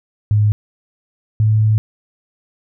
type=tone pair in turn; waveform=sine; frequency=105.2 / 108.35 Hz; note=G#2 / A2; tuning=+23 / -26 cents; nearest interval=minor second; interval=51 cents; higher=second; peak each=-10 / -10 dBFS; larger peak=neither; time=0.31-0.52 / 1.4-1.78 s; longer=second; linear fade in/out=0 ms; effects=none